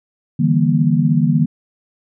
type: chord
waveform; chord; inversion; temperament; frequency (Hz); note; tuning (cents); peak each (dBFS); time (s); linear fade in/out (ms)
sine; E half-diminished seventh; third; just; 148.33 / 164.81 / 197.78 / 237.3; D3 / E3 / G3 / Bb3; +18 / 0 / +16 / +31; -16 / -16 / -21 / -17; 0.39-1.46; 10
effects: none

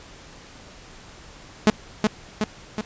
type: tone with echo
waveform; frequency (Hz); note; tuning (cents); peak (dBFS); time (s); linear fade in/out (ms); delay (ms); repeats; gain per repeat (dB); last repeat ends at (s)
sawtooth; 213.7; G#3; +50; -8; 1.67-1.7; 0; 370; 3; -4; 2.81
effects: pink hiss -45 dBFS RMS until 2.85 s + resampled to 16000 Hz

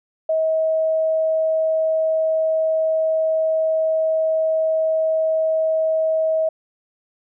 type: tone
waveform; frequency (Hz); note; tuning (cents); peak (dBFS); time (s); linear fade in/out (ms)
sine; 638; D#5; +43; -16; 0.29-6.49; 5
effects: none

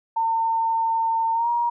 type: tone with pitch glide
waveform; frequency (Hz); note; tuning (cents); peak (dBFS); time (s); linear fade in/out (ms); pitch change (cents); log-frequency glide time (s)
sine; 906 to 947.8; A#5 to A#5; -50 to +28; -19; 0.16-1.7; 10; +78; 1.33-1.49
effects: none

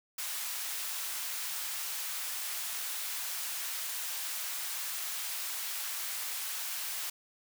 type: high-pass noise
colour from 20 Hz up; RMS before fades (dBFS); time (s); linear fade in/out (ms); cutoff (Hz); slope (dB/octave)
white; -37; 0.18-7.1; 5; 940; 12
effects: none

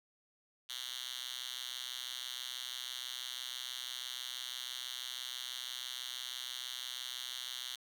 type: tone with high-pass filter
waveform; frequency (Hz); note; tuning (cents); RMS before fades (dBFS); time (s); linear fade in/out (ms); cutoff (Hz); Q
5% pulse; 126.1; B2; +36; -43; 0.69-7.76; 10; 3100; 2.7
effects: none

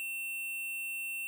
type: tone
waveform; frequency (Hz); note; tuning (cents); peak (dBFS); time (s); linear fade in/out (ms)
square; 2700; E7; +41; -36; 0-1.27; 0
effects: 11-bit

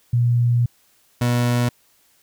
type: tone pair in turn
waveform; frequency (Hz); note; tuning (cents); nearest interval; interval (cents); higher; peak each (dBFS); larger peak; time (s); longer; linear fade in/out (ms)
sine / 30% pulse; 120 / 121.46; B2 / B2; -49 / -28; unison; 21; second; -14; neither; 0.13-0.66 / 1.21-1.69; first; 5
effects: white hiss -59 dBFS RMS until 2.22 s

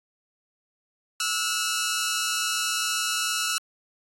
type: tone pair together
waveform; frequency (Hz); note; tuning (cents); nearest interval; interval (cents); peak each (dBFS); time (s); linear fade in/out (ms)
10% pulse; 1318.5 / 1440.7; E6 / F#6; 0 / -47; major second; 153; -19; 1.2-3.58; 2
effects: AAC 48 kbps

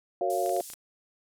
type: chord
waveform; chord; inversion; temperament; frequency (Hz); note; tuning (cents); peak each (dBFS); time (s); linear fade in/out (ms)
sine; Gb major seventh; none; just; 370 / 462.5 / 555 / 693.7; Gb4 / Bb4 / Db5 / F5; 0 / -14 / +2 / -12; -31 / -34 / -31 / -28; 0.21-0.61; 2
type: high-pass noise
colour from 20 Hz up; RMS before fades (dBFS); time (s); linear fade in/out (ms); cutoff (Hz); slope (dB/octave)
white; -39; 0.3-0.74; 0; 7000; 12
type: clicks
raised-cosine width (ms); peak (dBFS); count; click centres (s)
0.2; -28; 6; 0.461 / 0.494 / 0.565 / 0.603 / 0.701 / 0.735
effects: low-pass 12000 Hz 12 dB/octave

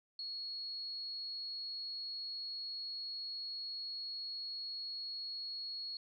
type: tone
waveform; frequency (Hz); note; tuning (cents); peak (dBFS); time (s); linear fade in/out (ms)
sine; 4331; C#8; -41; -40; 0.19-5.97; 2
effects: none

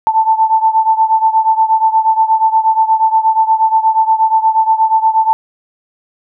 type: beating tone pair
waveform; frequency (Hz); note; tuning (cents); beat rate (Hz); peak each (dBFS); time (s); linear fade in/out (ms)
sine; 882 / 890.4; A5 / A5; +4 / +20; 8.4; -10 / -13; 0.07-5.33; 0
effects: none

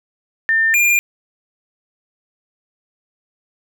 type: tone pair in turn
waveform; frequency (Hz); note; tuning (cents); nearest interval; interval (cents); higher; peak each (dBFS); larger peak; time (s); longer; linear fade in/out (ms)
sine / square; 1800 / 2403; A6 / D7; +39 / +39; perfect fourth; 500; second; -12; neither; 0.49-0.74 / 0.74-0.99; neither; 0
effects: none

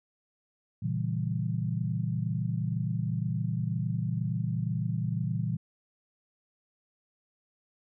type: chord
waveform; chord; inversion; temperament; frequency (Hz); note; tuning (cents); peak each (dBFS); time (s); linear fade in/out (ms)
sine; A# diminished seventh; none; equal; 116.54 / 138.59 / 164.81 / 196; A#2 / C#3 / E3 / G3; 0 / 0 / 0 / 0; -31 / -35 / -32 / -37; 0.82-5.57; 10
effects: none

